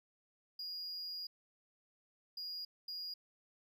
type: tone bursts at uneven times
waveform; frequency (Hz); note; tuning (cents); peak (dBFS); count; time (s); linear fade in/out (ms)
triangle; 4864; D#8; -40; -40; 3; 0.59-1.27 / 2.37-2.65 / 2.88-3.14; 5
effects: none